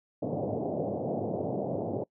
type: band-pass noise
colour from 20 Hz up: white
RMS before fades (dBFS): -32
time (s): 0.22-2.04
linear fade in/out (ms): 10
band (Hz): 100 to 700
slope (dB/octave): 48
effects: noise-tail reverb RT60 0.1 s tail -24 dB re dry